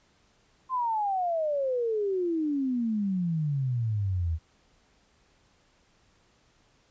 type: exponential sweep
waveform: sine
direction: down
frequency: 1053 to 77.78 Hz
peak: -25 dBFS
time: 0.69-4.39 s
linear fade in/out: 50 ms
effects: pink hiss -65 dBFS RMS until 6.9 s + resampled to 16000 Hz